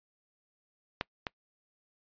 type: clicks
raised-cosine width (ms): 0.3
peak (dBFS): -14 / -17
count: 2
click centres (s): 1.011 / 1.268
effects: noise-tail reverb RT60 0.1 s tail -25 dB re dry + resampled to 11025 Hz